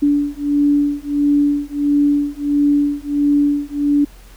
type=beating tone pair; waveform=sine; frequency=288.2 / 289.7 Hz; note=D4 / D4; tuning=-33 / -24 cents; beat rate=1.5 Hz; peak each=-16 dBFS; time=0.02-4.05 s; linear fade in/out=10 ms; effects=added 43 Hz sine -39 dBFS peak until 4.36 s + pink hiss -47 dBFS RMS until 4.36 s